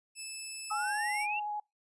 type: tone with pitch glide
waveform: 5% pulse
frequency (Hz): 2623 to 2750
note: E7 to F7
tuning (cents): -9 to -27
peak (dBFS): -30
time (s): 0.15-1.27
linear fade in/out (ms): 50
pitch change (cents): +82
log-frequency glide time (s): 0.71-1
type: exponential sweep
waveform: sine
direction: up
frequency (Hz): 1257 to 2794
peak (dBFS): -33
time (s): 0.7-1.4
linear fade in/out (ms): 10
type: tone with vibrato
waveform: sine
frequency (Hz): 836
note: G#5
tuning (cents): +11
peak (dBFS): -33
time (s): 0.71-1.6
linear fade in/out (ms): 5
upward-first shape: sine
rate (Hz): 12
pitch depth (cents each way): 10
effects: noise-tail reverb RT60 0.2 s tail -25 dB re dry + resampled to 24000 Hz

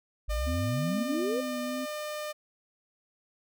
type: exponential sweep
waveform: sine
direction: up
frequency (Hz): 47.61 to 535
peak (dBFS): -28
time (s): 0.28-1.41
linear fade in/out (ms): 10
type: tone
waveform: sawtooth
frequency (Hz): 603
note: D5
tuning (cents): +46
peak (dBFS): -30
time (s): 0.29-2.33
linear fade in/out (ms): 20
type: tone with vibrato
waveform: sine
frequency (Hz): 253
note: B3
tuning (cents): +42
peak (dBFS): -33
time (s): 0.46-1.86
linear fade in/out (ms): 20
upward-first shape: triangle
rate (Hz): 2.4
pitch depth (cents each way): 48
effects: none

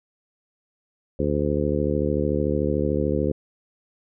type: harmonic tone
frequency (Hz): 73.5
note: D2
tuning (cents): +2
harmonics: 1 / 2 / 3 / 4 / 5 / 6 / 7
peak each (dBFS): -28 / -28 / -28 / -28 / -28 / -28 / -28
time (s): 1.19-3.32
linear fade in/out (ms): 5
effects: none

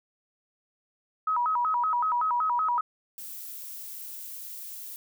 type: tone with vibrato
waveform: sine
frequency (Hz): 1108.7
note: C#6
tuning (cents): 0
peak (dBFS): -23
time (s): 1.27-2.81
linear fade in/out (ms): 5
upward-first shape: square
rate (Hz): 5.3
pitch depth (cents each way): 240
type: noise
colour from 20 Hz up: violet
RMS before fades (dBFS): -40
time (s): 3.18-4.96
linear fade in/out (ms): 0
effects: none

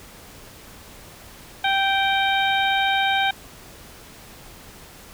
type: harmonic tone with a mistuned harmonic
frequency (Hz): 782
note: G5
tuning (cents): -4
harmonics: 1 / 2 / 3 / 4 / 5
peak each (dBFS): -21 / -24 / -26 / -27 / -28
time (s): 1.64-3.31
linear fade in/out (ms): 5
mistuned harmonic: 5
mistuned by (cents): -80
effects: pink hiss -44 dBFS RMS until 5.13 s

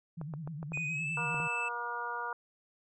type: tone with vibrato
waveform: sine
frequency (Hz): 154.3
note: D#3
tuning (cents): -14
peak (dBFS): -38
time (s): 0.17-1.48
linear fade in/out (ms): 10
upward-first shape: sine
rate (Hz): 9.7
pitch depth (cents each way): 150
type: clicks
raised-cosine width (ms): 1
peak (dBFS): -30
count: 8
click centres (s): 0.214 / 0.338 / 0.475 / 0.629 / 0.72 / 0.774 / 1.345 / 1.401
type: tone with pitch glide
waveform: triangle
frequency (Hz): 2489 to 2637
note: D#7 to E7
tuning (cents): 0 to 0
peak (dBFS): -32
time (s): 0.73-1.69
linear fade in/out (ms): 10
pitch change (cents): +100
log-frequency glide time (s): 0.86-1.08
type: harmonic tone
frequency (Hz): 238.6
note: A#3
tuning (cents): +41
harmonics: 2 / 3 / 4 / 5 / 6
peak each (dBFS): -45 / -46 / -38 / -41 / -39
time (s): 1.17-2.33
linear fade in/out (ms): 2
effects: resampled to 22050 Hz

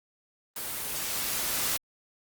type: noise with level ramp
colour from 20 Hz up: white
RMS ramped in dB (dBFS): -35 to -28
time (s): 0.56-1.77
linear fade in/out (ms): 5
effects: Opus 24 kbps

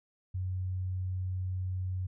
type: tone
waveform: sine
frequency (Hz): 92.5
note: F#2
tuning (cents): 0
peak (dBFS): -31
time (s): 0.34-2.07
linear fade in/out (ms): 10
effects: none

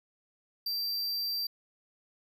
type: tone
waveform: square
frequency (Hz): 4699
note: D8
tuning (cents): 0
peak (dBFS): -31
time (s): 0.66-1.47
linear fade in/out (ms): 5
effects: none

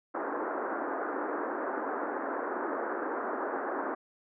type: band-pass noise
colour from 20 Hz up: pink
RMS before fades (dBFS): -34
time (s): 0.14-3.95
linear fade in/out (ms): 10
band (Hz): 270 to 1600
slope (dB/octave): 48
effects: none

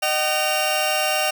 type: tone cluster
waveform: sawtooth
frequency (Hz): 613 / 760 / 2777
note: D#5 / F#5 / F7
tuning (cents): -26 / +46 / -10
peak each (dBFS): -20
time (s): 0.02-1.31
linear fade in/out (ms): 10
effects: none

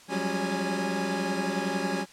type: tone cluster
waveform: 25% pulse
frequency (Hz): 179.5 / 190.2 / 201.5 / 277.6 / 826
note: F3 / F#3 / G3 / C#4 / G#5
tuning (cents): +48 / +48 / +48 / +3 / -10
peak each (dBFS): -30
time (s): 0.08-2.06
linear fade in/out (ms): 50
effects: white hiss -52 dBFS RMS until 2.12 s + low-pass 8000 Hz 12 dB/octave

